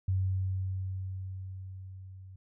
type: tone with level ramp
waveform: sine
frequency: 94.4 Hz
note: F#2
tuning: 35 cents sharp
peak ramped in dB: -25 to -46 dBFS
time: 0.08-2.36 s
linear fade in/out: 5 ms
effects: none